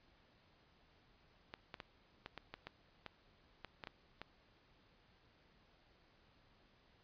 clicks, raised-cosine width 0.3 ms, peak -30 dBFS, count 12, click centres 1.539 / 1.742 / 1.802 / 2.261 / 2.377 / 2.54 / 2.67 / 3.063 / 3.647 / 3.838 / 3.872 / 4.216 s, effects pink hiss -70 dBFS RMS until 7.03 s + resampled to 11025 Hz

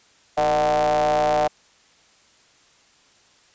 square ring-modulated tone, 72 Hz, D2, 34 cents flat, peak -15 dBFS, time 0.37-1.48 s, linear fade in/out 10 ms, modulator 677 Hz, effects white hiss -56 dBFS RMS until 3.54 s + resampled to 16000 Hz

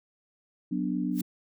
sine chord, B minor, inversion second, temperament equal, 185 / 246.9 / 293.7 Hz, F#3 / B3 / D4, 0 / 0 / 0 cents, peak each -31 dBFS, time 0.71-1.22 s, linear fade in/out 10 ms
blue noise with exponential growth, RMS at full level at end -34 dBFS, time 1.11-1.21 s, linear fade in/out 2 ms, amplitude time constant 20 ms
effects none

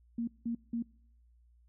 sine tone bursts, 233.1 Hz, A#3, in tune, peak -31 dBFS, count 3, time 0.18-0.825 s, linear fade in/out 5 ms, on 95 ms, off 180 ms, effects noise-tail reverb RT60 0.7 s tail -24 dB re dry + added 59 Hz sine -61 dBFS peak until 1.68 s

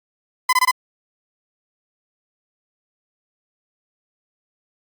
30% pulse tone bursts, 1015 Hz, B5, 47 cents sharp, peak -10 dBFS, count 4, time 0.49-0.712 s, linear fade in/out 5 ms, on 39 ms, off 22 ms, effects Opus 48 kbps

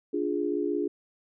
sine chord, D diminished, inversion none, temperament equal with one note detuned, 292.8 / 349.2 / 415.3 Hz, D4 / F4 / Ab4, -5 / 0 / 0 cents, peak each -30 dBFS, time 0.13-0.88 s, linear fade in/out 10 ms, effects none

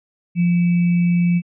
sine tone with sample-and-hold, 174.61 Hz, F3, in tune, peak -13 dBFS, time 0.35-1.42 s, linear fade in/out 50 ms, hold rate 2450 Hz, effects resampled to 8000 Hz

